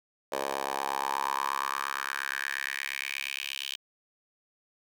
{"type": "tone with high-pass filter sweep", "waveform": "10% pulse", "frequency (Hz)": 68.5, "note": "C#2", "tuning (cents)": -20, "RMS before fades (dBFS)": -33, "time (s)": [0.32, 3.76], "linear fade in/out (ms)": 5, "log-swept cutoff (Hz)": [600, 3100], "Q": 4.2, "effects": []}